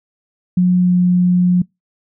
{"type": "tone with pitch glide", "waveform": "sine", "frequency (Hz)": [180.4, 179.15], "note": ["F#3", "F3"], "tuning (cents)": [-44, 44], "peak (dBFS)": -9, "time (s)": [0.57, 1.62], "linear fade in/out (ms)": 5, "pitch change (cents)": -12, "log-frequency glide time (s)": [0.8, 0.93], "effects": ["noise-tail reverb RT60 0.2 s tail -26 dB re dry"]}